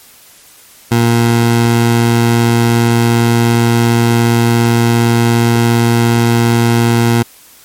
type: tone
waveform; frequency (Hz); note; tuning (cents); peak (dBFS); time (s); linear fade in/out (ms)
20% pulse; 117.3; A#2; +11; -3; 0.91-7.23; 10
effects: white hiss -41 dBFS RMS until 7.64 s + MP3 64 kbps